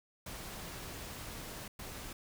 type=noise bursts at uneven times; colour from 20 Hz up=pink; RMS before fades=-45 dBFS; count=2; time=0.26-1.68 / 1.79-2.13 s; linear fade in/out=5 ms; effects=none